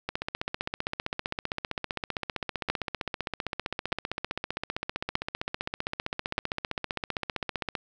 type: two click trains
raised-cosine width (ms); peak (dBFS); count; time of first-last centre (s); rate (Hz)
0.3; -14 / -9; 119 / 4; 0.09-7.752 / 2.7-6.381; 15.4 / 0.815
effects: none